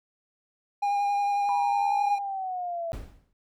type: tone with vibrato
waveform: triangle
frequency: 810 Hz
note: G#5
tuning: 43 cents flat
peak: -21 dBFS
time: 0.82-2.19 s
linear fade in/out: 10 ms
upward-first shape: sine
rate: 11 Hz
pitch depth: 13 cents each way
type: exponential sweep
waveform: sine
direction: down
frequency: 987.8 to 659.3 Hz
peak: -29 dBFS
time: 1.49-2.92 s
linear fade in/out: 0 ms
type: noise with exponential decay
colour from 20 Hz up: brown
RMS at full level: -32 dBFS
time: 2.93-3.33 s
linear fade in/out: 1 ms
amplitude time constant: 86 ms
effects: none